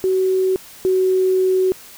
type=tone pair in turn; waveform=sine; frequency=376.1 / 374.2 Hz; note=F#4 / F#4; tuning=+28 / +20 cents; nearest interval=unison; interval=8 cents; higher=first; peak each=-14 / -13 dBFS; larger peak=second; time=0.04-0.56 / 0.85-1.72 s; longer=second; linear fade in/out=0 ms; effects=white hiss -41 dBFS RMS until 1.97 s